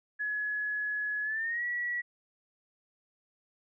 sine tone with pitch glide, 1693 to 1933.5 Hz, G#6 to B6, +33 to -37 cents, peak -30 dBFS, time 0.19-2.02 s, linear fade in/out 20 ms, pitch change +230 cents, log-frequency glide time 1.23-1.64 s, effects none

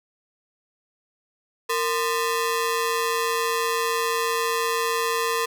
sawtooth ring-modulated tone, 749 Hz, F#5, 21 cents sharp, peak -15 dBFS, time 1.69-5.46 s, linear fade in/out 10 ms, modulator 287 Hz, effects none

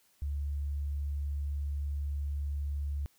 sine tone, 71.7 Hz, D2, 41 cents flat, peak -31 dBFS, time 0.22-3.06 s, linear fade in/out 0 ms, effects white hiss -68 dBFS RMS until 3.18 s

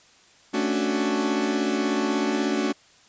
40% pulse chord, D major seventh, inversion second, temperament equal, 220 / 277.2 / 293.7 / 370 Hz, A3 / C#4 / D4 / F#4, 0 / 0 / 0 / 0 cents, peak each -27 dBFS, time 0.53-2.73 s, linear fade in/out 20 ms, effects white hiss -55 dBFS RMS until 3.08 s + resampled to 16000 Hz

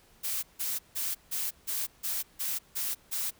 blue noise bursts, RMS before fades -32 dBFS, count 9, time 0.23-3.31 s, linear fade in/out 20 ms, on 200 ms, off 160 ms, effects pink hiss -61 dBFS RMS until 3.39 s

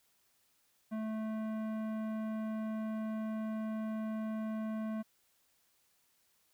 sine tone with tanh clipping, 218.6 Hz, A3, 11 cents flat, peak -37 dBFS, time 0.91-5.03 s, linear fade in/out 20 ms, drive 15 dB, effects white hiss -73 dBFS RMS until 6.53 s

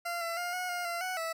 20% pulse tone with pitch steps, 690 / 673 / 706 / 728 / 709 / 687 / 740 / 655 Hz, F5 / E5 / F5 / F#5 / F5 / F5 / F#5 / E5, -21 / +36 / +19 / -28 / +26 / -29 / 0 / -11 cents, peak -28 dBFS, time 0.05-1.33 s, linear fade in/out 10 ms, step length 160 ms, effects none

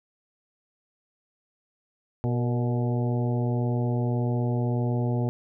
harmonic tone with a mistuned harmonic, 121.7 Hz, B2, 25 cents flat, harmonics 1 / 2 / 3 / 4 / 5 / 6 / 7, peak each -24 / -30 / -34 / -36 / -38 / -40 / -41 dBFS, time 2.24-5.29 s, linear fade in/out 0 ms, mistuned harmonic 4, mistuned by -50 cents, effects none

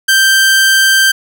sawtooth tone, 1568 Hz, G6, in tune, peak -3 dBFS, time 0.08-1.12 s, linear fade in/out 10 ms, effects none

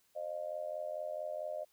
sine tone with amplitude modulation, 610 Hz, D#5, 34 cents flat, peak -33 dBFS, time 0.15-1.65 s, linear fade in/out 20 ms, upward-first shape sine, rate 84.5 Hz, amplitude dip 90%, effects white hiss -72 dBFS RMS until 1.72 s

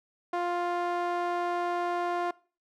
sawtooth tone with band-pass filter, 350.5 Hz, F4, 6 cents sharp, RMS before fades -30 dBFS, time 0.33-2.31 s, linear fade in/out 5 ms, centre 810 Hz, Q 1.3, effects noise-tail reverb RT60 0.4 s tail -22 dB re dry

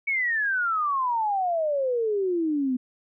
sine exponential sweep, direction down, 2261 to 246.9 Hz, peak -22 dBFS, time 0.07-2.77 s, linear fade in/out 10 ms, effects none

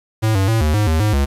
square tone with pitch steps, 109.9 / 96.4 / 112.4 / 76.2 / 105.3 / 79.5 / 106.1 / 69.8 Hz, A2 / G2 / A2 / D#2 / G#2 / D#2 / G#2 / C#2, -2 / -28 / +37 / -36 / +24 / +38 / +38 / +13 cents, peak -14 dBFS, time 0.22-1.26 s, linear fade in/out 20 ms, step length 130 ms, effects resampled to 32000 Hz + 7-bit

